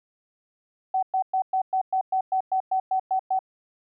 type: tone bursts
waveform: sine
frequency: 757 Hz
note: F#5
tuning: 39 cents sharp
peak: -20 dBFS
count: 13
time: 0.94-3.391 s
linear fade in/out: 5 ms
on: 87 ms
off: 110 ms
effects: none